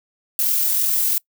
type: noise with amplitude modulation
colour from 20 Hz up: violet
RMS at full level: -18 dBFS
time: 0.39-1.18 s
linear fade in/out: 0 ms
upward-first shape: sine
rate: 42.5 Hz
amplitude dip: 25%
effects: noise-tail reverb RT60 0.1 s tail -25 dB re dry